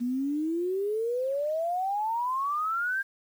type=exponential sweep; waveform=sine; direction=up; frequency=237 to 1616 Hz; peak=-26 dBFS; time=0-3.03 s; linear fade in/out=20 ms; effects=9-bit